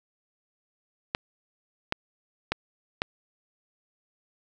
clicks, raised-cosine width 0.3 ms, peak -9 dBFS, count 4, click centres 1.149 / 1.924 / 2.52 / 3.019 s, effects none

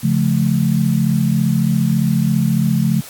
sine chord, Db augmented, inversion none, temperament just, 138.59 / 173.24 / 216.5 Hz, Db3 / F3 / A3, 0 / -14 / -28 cents, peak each -17 dBFS, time 0.03-3.01 s, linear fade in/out 10 ms, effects white hiss -36 dBFS RMS until 3.09 s + AAC 64 kbps

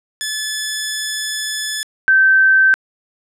10% pulse / sine tone pair in turn, 1727 / 1549.5 Hz, A6 / G6, -33 / -21 cents, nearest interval major second, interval 188 cents, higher first, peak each -11 / -8 dBFS, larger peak second, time 0.21-1.83 / 2.08-2.74 s, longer first, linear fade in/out 0 ms, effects low-pass 11000 Hz 12 dB/octave

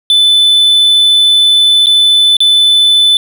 triangle tone with dropouts, 3507 Hz, A7, 6 cents flat, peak -3 dBFS, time 0.1-3.17 s, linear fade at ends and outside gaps 1 ms, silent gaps 1.86-1.868 / 2.368-2.404 s, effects none

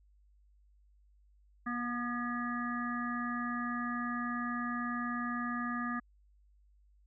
harmonic tone with a mistuned harmonic, 240.6 Hz, B3, 45 cents flat, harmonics 1 / 3 / 5 / 7 / 8, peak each -36 / -47 / -38 / -41 / -47 dBFS, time 1.66-6 s, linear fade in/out 10 ms, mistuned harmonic 5, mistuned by +20 cents, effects added 50 Hz sine -62 dBFS peak until 7.06 s

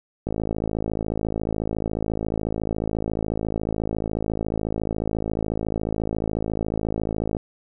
click train, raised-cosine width 2 ms, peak -12 dBFS, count 385, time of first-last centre 0.27-7.368 s, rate 54.1 Hz, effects none

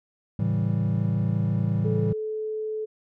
triangle chord, A dominant seventh, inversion none, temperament equal with one note detuned, 110 / 138.59 / 164.15 / 196 Hz, A2 / C#3 / E3 / G3, 0 / 0 / -7 / 0 cents, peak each -23 / -28 / -25 / -27 dBFS, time 0.39-2.13 s, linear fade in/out 5 ms
sine tone, 433 Hz, A4, 28 cents flat, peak -27 dBFS, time 1.84-2.86 s, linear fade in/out 20 ms
effects none

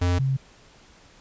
square / sine tone pair in turn, 88.7 / 133.98 Hz, F2 / C3, +27 / +41 cents, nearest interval perfect fifth, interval 714 cents, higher second, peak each -20 dBFS, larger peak neither, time 0.01-0.19 / 0.19-0.37 s, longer neither, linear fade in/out 10 ms, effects pink hiss -53 dBFS RMS until 1.2 s + resampled to 16000 Hz

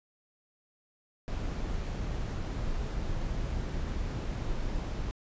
brown noise, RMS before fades -33 dBFS, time 1.28-5.11 s, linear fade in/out 0 ms, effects resampled to 16000 Hz

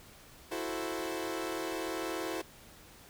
sawtooth chord, F# half-diminished seventh, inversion third, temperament equal, 329.6 / 370 / 440 / 523.3 Hz, E4 / F#4 / A4 / C5, 0 / 0 / 0 / 0 cents, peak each -34 / -36 / -38 / -38 dBFS, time 0.51-2.42 s, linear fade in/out 10 ms, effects pink hiss -55 dBFS RMS until 3.09 s

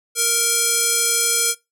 square tone with band-pass filter, 466.2 Hz, A#4, in tune, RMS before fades -19 dBFS, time 0.15-1.55 s, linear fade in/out 50 ms, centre 9100 Hz, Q 1.4, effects noise-tail reverb RT60 0.2 s tail -20 dB re dry

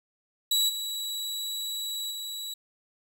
sawtooth tone with level steps, 3907 Hz, B7, 19 cents flat, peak -19 / -28 / -31 dBFS, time 0.51-2.54 s, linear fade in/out 5 ms, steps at 0.68 / 2.1 s, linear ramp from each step 20 ms, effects none

